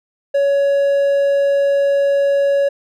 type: tone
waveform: triangle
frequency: 560 Hz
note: C#5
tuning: 18 cents sharp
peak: -10 dBFS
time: 0.34-2.69 s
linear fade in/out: 10 ms
effects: none